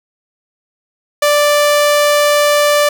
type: tone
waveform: sawtooth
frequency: 587.3 Hz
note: D5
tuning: in tune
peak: -5 dBFS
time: 1.22-2.89 s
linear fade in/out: 5 ms
effects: none